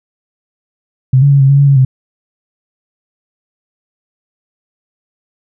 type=tone with pitch steps; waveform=sine; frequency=130.1 / 141.5 / 139.8 / 135.3 / 139.7 / 141.3 / 139 / 130.7 Hz; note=C3 / C#3 / C#3 / C#3 / C#3 / C#3 / C#3 / C3; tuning=-9 / +36 / +15 / -42 / +14 / +34 / +5 / -1 cents; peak=-4 dBFS; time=1.13-1.85 s; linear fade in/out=5 ms; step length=90 ms; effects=none